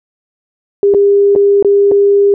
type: tone with dropouts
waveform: sine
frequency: 402.2 Hz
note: G4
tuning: 44 cents sharp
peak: -5 dBFS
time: 0.83-2.34 s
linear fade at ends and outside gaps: 1 ms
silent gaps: 0.939-0.946 / 1.352-1.36 / 1.626-1.647 / 1.914-1.918 s
effects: none